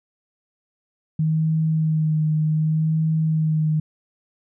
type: tone with vibrato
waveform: sine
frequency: 156.8 Hz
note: D#3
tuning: 14 cents sharp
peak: -17 dBFS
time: 1.19-3.8 s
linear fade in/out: 5 ms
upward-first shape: sine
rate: 0.66 Hz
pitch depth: 23 cents each way
effects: none